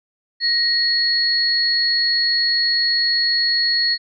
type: tone pair together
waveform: sine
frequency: 1881 / 4344 Hz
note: A#6 / C#8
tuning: +15 / -36 cents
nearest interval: octave + major second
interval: 1449 cents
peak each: -22 / -16 dBFS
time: 0.4-3.98 s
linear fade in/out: 50 ms
effects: none